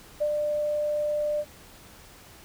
sine tone with ADSR envelope, 596 Hz, D5, 25 cents sharp, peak -21 dBFS, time 0.2-1.45 s, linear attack 20 ms, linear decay 64 ms, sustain -3 dB, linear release 53 ms, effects pink hiss -50 dBFS RMS until 2.44 s

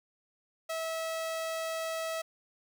sawtooth tone, 649 Hz, E5, 27 cents flat, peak -29 dBFS, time 0.69-2.22 s, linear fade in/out 10 ms, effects none

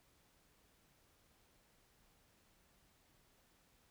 silence, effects pink hiss -72 dBFS RMS until 3.9 s

